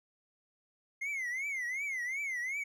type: tone with vibrato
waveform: triangle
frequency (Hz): 2100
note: C7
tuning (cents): +6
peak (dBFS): -32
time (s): 1.01-2.64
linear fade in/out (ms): 10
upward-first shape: triangle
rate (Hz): 2.7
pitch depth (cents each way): 190
effects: none